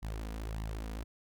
sawtooth tone with flanger, 54.2 Hz, A1, 25 cents flat, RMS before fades -39 dBFS, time 0.02-1.04 s, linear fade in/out 20 ms, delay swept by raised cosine 1 to 4.2 ms, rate 1.7 Hz, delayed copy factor +0.65, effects none

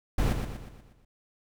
brown noise with echo, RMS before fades -24 dBFS, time 0.18-0.33 s, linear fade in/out 5 ms, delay 120 ms, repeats 6, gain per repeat -6 dB, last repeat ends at 1.05 s, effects none

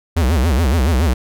square tone with vibrato, 73 Hz, D2, 10 cents flat, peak -13 dBFS, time 0.16-1.14 s, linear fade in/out 10 ms, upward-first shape sine, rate 7.1 Hz, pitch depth 300 cents each way, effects none

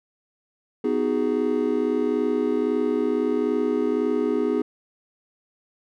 triangle chord, G# minor seventh, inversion first, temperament just, 249.2 / 311.5 / 373.8 / 415.3 Hz, B3 / D#4 / F#4 / G#4, +16 / +2 / +18 / 0 cents, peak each -24 / -24 / -27 / -22 dBFS, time 0.84-4.62 s, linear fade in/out 5 ms, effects none

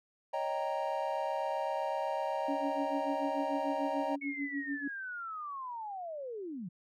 triangle chord, Eb dominant seventh, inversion third, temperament equal, 554.4 / 622.3 / 784 / 932.3 Hz, Db5 / Eb5 / G5 / Bb5, 0 / 0 / 0 / 0 cents, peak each -36 / -35 / -36 / -35 dBFS, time 0.33-4.16 s, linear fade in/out 10 ms
sine tone with tremolo, 282.1 Hz, C#4, 30 cents sharp, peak -32 dBFS, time 2.48-4.88 s, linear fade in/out 5 ms, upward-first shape sine, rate 6.8 Hz, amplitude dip 90%
sine linear sweep, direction down, 2217 to 160.5 Hz, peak -38 dBFS, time 4.21-6.69 s, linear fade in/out 10 ms
effects none

